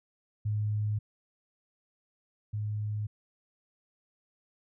sine tone pair in turn, 105.6 / 105.6 Hz, G#2 / G#2, +29 / +29 cents, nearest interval unison, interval 0 cents, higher neither, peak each -27 / -30 dBFS, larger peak first, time 0.45-0.99 / 2.53-3.07 s, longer neither, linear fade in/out 10 ms, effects none

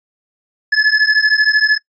square beating tone pair, 1710 / 1723 Hz, A6 / A6, -50 / -37 cents, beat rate 13 Hz, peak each -13 dBFS, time 0.72-1.78 s, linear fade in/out 10 ms, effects noise-tail reverb RT60 0.1 s tail -24 dB re dry + resampled to 16000 Hz

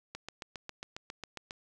click train, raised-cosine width 0.2 ms, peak -23 dBFS, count 11, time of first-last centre 0.15-1.509 s, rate 7.36 Hz, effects none

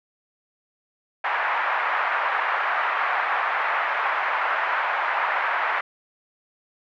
pink band-pass noise, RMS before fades -24 dBFS, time 1.24-5.81 s, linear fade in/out 5 ms, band 800 to 2000 Hz, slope 24 dB/octave, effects none

